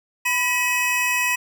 square tone cluster, 996 / 1937 / 2545 Hz, B5 / B6 / D#7, +14 / -34 / +39 cents, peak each -27 / -25 / -22 dBFS, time 0.25-1.36 s, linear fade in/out 10 ms, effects none

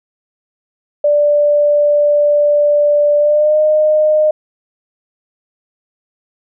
sine tone with pitch glide, 587.3 to 613.3 Hz, D5 to D#5, 0 to -25 cents, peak -8 dBFS, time 1.04-4.31 s, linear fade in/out 5 ms, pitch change +75 cents, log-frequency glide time 3.18-3.59 s, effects none

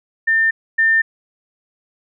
sine tone pair in turn, 1800 / 1800 Hz, A6 / A6, +39 / +39 cents, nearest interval unison, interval 0 cents, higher neither, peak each -12 / -11 dBFS, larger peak second, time 0.27-0.51 / 0.78-1.02 s, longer neither, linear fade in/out 10 ms, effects none

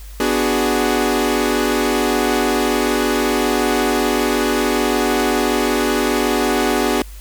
sawtooth chord, G# half-diminished seventh, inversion first, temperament equal, 246.9 / 293.7 / 370 / 415.3 Hz, B3 / D4 / F#4 / G#4, 0 / 0 / 0 / 0 cents, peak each -17 dBFS, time 0.2-7.02 s, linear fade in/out 2 ms, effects added 50 Hz sine -32 dBFS peak until 7.2 s + white hiss -44 dBFS RMS until 7.2 s

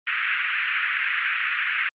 pink band-pass noise, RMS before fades -24 dBFS, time 0.07-1.89 s, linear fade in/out 2 ms, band 1400 to 2700 Hz, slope 48 dB/octave, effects Opus 24 kbps

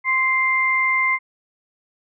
sine tone pair together, 1046.5 / 2093 Hz, C6 / C7, 0 / 0 cents, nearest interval octave, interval 1200 cents, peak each -22 / -17 dBFS, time 0.04-1.19 s, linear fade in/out 50 ms, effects none

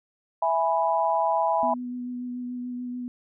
sine chord, E major, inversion none, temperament equal, 659.3 / 830.6 / 987.8 Hz, E5 / G#5 / B5, 0 / 0 / 0 cents, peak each -25 dBFS, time 0.42-1.74 s, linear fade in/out 5 ms
sine tone with vibrato, 246.9 Hz, B3, in tune, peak -30 dBFS, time 1.63-3.08 s, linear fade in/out 0 ms, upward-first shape sine, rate 6.9 Hz, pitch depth 14 cents each way
effects none

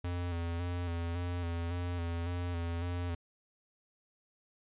square tone with vibrato, 86.4 Hz, F2, 18 cents flat, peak -34 dBFS, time 0.04-3.15 s, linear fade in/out 5 ms, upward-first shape square, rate 1.8 Hz, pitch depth 32 cents each way, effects resampled to 8000 Hz

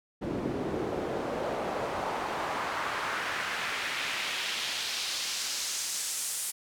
pink noise with band-pass filter sweep, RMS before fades -33 dBFS, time 0.21-6.52 s, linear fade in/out 20 ms, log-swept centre 280 to 9500 Hz, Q 1.3, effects none

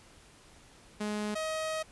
sawtooth tone pair in turn, 210 / 632 Hz, G#3 / D#5, +19 / +27 cents, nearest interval octave + perfect fifth, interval 1908 cents, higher second, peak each -28 dBFS, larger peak neither, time 1-1.35 / 1.35-1.83 s, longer second, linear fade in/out 10 ms, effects pink hiss -57 dBFS RMS until 1.91 s + resampled to 24000 Hz

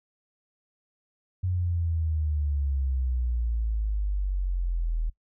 sine exponential sweep, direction down, 92.5 to 39.44 Hz, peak -24 dBFS, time 1.43-5.1 s, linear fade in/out 10 ms, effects noise-tail reverb RT60 0.1 s tail -20 dB re dry

